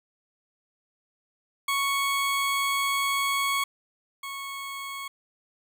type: tone pair in turn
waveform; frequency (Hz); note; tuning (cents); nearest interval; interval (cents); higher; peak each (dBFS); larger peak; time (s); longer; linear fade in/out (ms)
20% pulse; 1108.7 / 1102.4; C#6 / C#6; 0 / -10; unison; 10; first; -19 / -29; first; 1.68-3.64 / 4.23-5.08; first; 5
effects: none